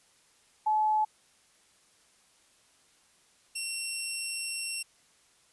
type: tone pair in turn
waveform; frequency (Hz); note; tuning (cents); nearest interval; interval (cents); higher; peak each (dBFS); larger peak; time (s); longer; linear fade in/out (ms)
sine / 10% pulse; 859 / 2727; A5 / F7; -42 / -42; octave + minor sixth; 2000; second; -23; neither; 0.66-1.05 / 3.55-4.83; second; 10
effects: white hiss -64 dBFS RMS until 5.52 s + resampled to 24000 Hz